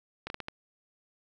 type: slowing click train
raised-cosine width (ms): 0.3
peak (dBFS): -20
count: 5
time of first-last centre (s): 0.27-0.484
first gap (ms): 31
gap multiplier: 1.38
effects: none